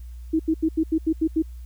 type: tone bursts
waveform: sine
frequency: 319.5 Hz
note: D#4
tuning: 46 cents sharp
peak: -17 dBFS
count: 8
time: 0.33-1.424 s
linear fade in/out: 10 ms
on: 65 ms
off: 82 ms
effects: added 60 Hz sine -35 dBFS peak until 1.65 s + white hiss -61 dBFS RMS until 1.65 s